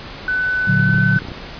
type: tone with pitch glide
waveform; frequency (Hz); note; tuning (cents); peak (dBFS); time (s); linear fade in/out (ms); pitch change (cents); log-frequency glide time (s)
sine; 1500 to 1515.7; F#6 to F#6; +23 to +41; -16; 0.28-1.19; 2; +18; 0.77-0.89
type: chord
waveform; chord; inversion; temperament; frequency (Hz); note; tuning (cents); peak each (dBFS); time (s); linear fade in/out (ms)
sine; Bb augmented; none; equal; 116.54 / 146.83 / 185; Bb2 / D3 / F#3; 0 / 0 / 0; -18; 0.67-1.18; 10
type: clicks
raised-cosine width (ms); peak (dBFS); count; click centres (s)
3; -18; 9; 0.8 / 0.892 / 0.944 / 0.984 / 1.162 / 1.22 / 1.252 / 1.286 / 1.318
effects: pink hiss -33 dBFS RMS until 1.59 s + resampled to 11025 Hz